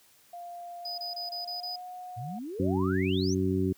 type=tone with pitch glide; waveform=sine; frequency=698.5 to 727.3 Hz; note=F5 to F#5; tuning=0 to -30 cents; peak=-39 dBFS; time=0.33-2.39 s; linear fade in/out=5 ms; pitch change=+70 cents; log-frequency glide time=1.38-1.85 s
type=tone bursts; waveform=triangle; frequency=4978 Hz; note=D#8; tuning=in tune; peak=-33 dBFS; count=6; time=0.85-1.76 s; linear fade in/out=5 ms; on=130 ms; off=26 ms
type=exponential sweep; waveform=sine; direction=up; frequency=105.1 to 6540 Hz; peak=-35 dBFS; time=2.16-3.35 s; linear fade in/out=20 ms
type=harmonic tone; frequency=93.7 Hz; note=F#2; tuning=22 cents sharp; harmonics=1 / 2 / 3 / 4; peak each=-30 / -30 / -30 / -30 dBFS; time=2.59-3.73 s; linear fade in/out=10 ms
effects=white hiss -61 dBFS RMS until 3.77 s + high-pass 60 Hz 12 dB/octave